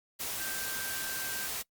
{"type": "tone in noise", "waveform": "sine", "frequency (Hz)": 1568, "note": "G6", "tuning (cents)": 0, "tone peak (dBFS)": -40, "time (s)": [0.39, 1.48], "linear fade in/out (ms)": 20, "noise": "white", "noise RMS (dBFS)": -36, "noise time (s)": [0.19, 1.63], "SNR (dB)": -7, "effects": ["noise-tail reverb RT60 0.1 s tail -23 dB re dry", "Opus 48 kbps"]}